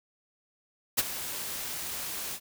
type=noise with ADSR envelope; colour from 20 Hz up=white; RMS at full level=-22 dBFS; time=0.97-2.4 s; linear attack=19 ms; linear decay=29 ms; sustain=-14 dB; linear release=63 ms; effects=none